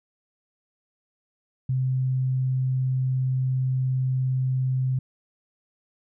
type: tone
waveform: sine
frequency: 129.8 Hz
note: C3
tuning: 13 cents flat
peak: -21 dBFS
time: 1.69-4.99 s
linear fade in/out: 5 ms
effects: none